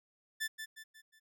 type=tone with echo; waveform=sawtooth; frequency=1760 Hz; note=A6; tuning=in tune; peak=-30 dBFS; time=0.4-0.48 s; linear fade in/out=20 ms; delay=180 ms; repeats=4; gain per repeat=-7 dB; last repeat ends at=1.2 s; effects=none